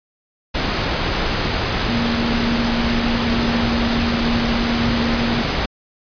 sine tone in noise, 234.2 Hz, A#3, 8 cents sharp, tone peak -19 dBFS, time 1.88-5.43 s, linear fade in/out 10 ms, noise pink, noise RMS -20 dBFS, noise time 0.54-5.66 s, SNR -2 dB, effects resampled to 11025 Hz

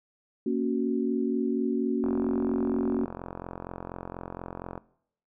sine chord, F# major, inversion first, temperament equal, 233.1 / 277.2 / 370 Hz, A#3 / C#4 / F#4, 0 / 0 / 0 cents, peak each -28 / -29 / -29 dBFS, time 0.46-3.05 s, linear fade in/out 5 ms
click train, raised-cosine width 1 ms, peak -22 dBFS, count 122, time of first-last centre 2.04-4.778 s, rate 44.2 Hz
effects noise-tail reverb RT60 0.7 s tail -21 dB re dry

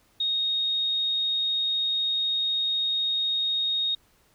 sine tone, 3728 Hz, A#7, 1 cent flat, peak -23 dBFS, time 0.2-3.95 s, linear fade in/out 5 ms, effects pink hiss -63 dBFS RMS until 4.34 s

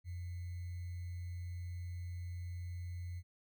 sine tone with sample-and-hold, 87.9 Hz, F2, 12 cents sharp, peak -40 dBFS, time 0.04-3.23 s, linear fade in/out 50 ms, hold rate 2100 Hz, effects none

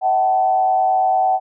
sine tone with frequency modulation, 756 Hz, F#5, 37 cents sharp, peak -13 dBFS, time 0.01-1.4 s, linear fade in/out 50 ms, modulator 109 Hz, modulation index 0.59, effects none

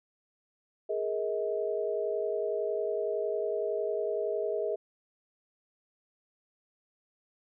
sine chord, Ab suspended second, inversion none, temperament equal with one note detuned, 415.3 / 466.2 / 637.2 Hz, Ab4 / Bb4 / Eb5, 0 / 0 / +41 cents, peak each -32 / -34 / -33 dBFS, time 0.89-4.76 s, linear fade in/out 10 ms, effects none

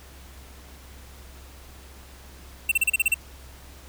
square tone bursts, 2700 Hz, E7, 41 cents sharp, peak -18 dBFS, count 8, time 2.69-3.143 s, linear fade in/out 5 ms, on 26 ms, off 35 ms, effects added 66 Hz sine -45 dBFS peak until 3.88 s + pink hiss -49 dBFS RMS until 3.88 s

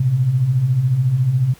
sine beating tone pair, 116.54 / 130.54 Hz, A#2 / C3, 0 / -4 cents, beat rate 14 Hz, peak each -22 / -14 dBFS, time 0-1.54 s, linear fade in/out 5 ms, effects pink hiss -47 dBFS RMS until 1.59 s

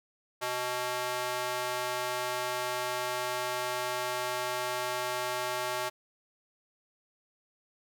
square tone with high-pass filter, 124.6 Hz, B2, 16 cents sharp, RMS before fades -33 dBFS, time 0.41-5.9 s, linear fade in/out 20 ms, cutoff 700 Hz, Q 1.1, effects none

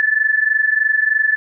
sine tone pair together, 1736.8 / 1760 Hz, A6 / A6, -23 / 0 cents, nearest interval unison, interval 23 cents, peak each -15 / -17 dBFS, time 0-1.36 s, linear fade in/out 0 ms, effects none

